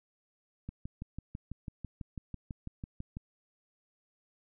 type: click train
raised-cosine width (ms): 5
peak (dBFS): -27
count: 16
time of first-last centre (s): 0.69-3.169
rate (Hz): 6.05
effects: none